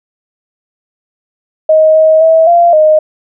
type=tone with pitch steps; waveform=sine; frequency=628 / 632 / 647 / 689 / 619 Hz; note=D#5 / D#5 / E5 / F5 / D#5; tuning=+16 / +27 / -32 / -24 / -9 cents; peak=-3 dBFS; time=1.69-2.99 s; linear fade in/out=5 ms; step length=260 ms; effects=none